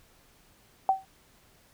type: tone with exponential decay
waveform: sine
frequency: 768 Hz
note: G5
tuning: 36 cents flat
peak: -16 dBFS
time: 0.89-1.05 s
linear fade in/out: 1 ms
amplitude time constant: 34 ms
effects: pink hiss -61 dBFS RMS until 1.73 s